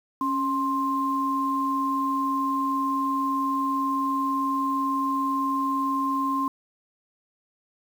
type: tone pair together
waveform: sine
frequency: 275.9 / 1053 Hz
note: C#4 / C6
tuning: -8 / +11 cents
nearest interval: octave + major seventh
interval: 2319 cents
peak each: -27 / -24 dBFS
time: 0.21-6.48 s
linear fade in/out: 2 ms
effects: 8-bit